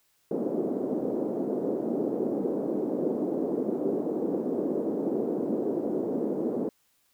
white band-pass noise, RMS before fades -29 dBFS, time 0.31-6.69 s, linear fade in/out 2 ms, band 230 to 440 Hz, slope 24 dB/octave, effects white hiss -69 dBFS RMS until 7.13 s

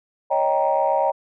sine chord, Eb dominant seventh, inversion third, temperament equal with one note detuned, 554.4 / 622.3 / 784 / 937.2 Hz, Db5 / Eb5 / G5 / Bb5, 0 / 0 / 0 / +9 cents, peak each -22 dBFS, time 0.3-1.12 s, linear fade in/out 20 ms, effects tanh soft clip ceiling -8 dBFS

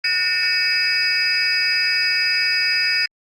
sine tone cluster, 1458 / 1811 / 2249 / 2592 / 4937 Hz, F#6 / A6 / C#7 / E7 / D#8, -26 / +49 / +24 / -30 / -14 cents, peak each -27 / -22 / -23 / -23 / -19 dBFS, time 0.04-3.06 s, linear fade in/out 5 ms, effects tanh soft clip ceiling -9 dBFS + Opus 24 kbps

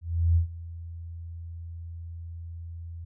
sine tone with ADSR envelope, 84 Hz, E2, 33 cents sharp, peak -17 dBFS, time 0.01-3.05 s, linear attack 350 ms, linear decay 110 ms, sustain -19 dB, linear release 10 ms, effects none

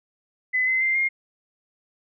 sine tone with pitch steps, 2016 / 2052 / 2090 / 2127 Hz, B6 / C7 / C7 / C7, +35 / -34 / -2 / +28 cents, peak -19 dBFS, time 0.53-1.09 s, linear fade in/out 20 ms, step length 140 ms, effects none

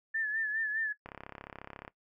sine tone with vibrato, 1750 Hz, A6, 10 cents flat, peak -30 dBFS, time 0.14-0.93 s, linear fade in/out 10 ms, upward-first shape sine, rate 4.9 Hz, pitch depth 56 cents each way
click train, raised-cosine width 0.5 ms, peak -28 dBFS, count 29, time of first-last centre 1.06-1.879 s, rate 34.2 Hz
effects noise-tail reverb RT60 0.1 s tail -18 dB re dry

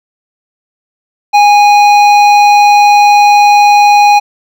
triangle tone with hard clipping, 824 Hz, G#5, 14 cents flat, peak -4 dBFS, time 1.33-4.2 s, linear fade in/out 20 ms, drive 15 dB, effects none

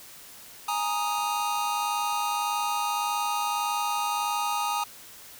square chord, Ab suspended second, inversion none, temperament equal, 830.6 / 932.3 / 1244.5 Hz, Ab5 / Bb5 / Eb6, 0 / 0 / 0 cents, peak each -31 dBFS, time 0.68-4.84 s, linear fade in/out 5 ms, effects white hiss -47 dBFS RMS until 5.39 s

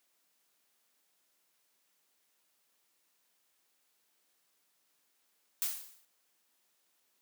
blue noise with exponential decay, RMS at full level -30 dBFS, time 5.62-6.05 s, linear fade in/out 1 ms, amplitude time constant 92 ms, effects white hiss -75 dBFS RMS until 7.21 s + high-pass 200 Hz 12 dB/octave

